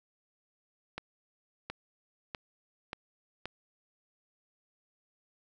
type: accelerating click train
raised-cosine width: 0.3 ms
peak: -21 dBFS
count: 5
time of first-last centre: 0.98-3.456 s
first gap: 720 ms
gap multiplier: 0.9
effects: none